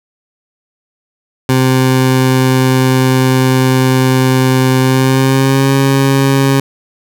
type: tone with pitch glide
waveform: 20% pulse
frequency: 130 to 136.31 Hz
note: C3 to C#3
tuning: -11 to -29 cents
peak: -3 dBFS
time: 1.49-6.6 s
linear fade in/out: 2 ms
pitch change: +82 cents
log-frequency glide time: 4.8-5.72 s
effects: none